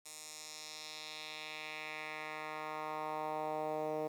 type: tone with band-pass filter sweep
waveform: 10% pulse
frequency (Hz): 154.4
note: D#3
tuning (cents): -13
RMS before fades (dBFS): -42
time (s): 0.05-4.08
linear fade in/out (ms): 10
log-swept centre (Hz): 8300 to 510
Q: 1.7
effects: 10-bit